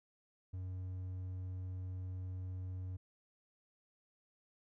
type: tone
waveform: triangle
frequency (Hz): 92.4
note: F#2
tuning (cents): -2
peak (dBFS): -38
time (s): 0.53-2.97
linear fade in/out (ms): 10
effects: none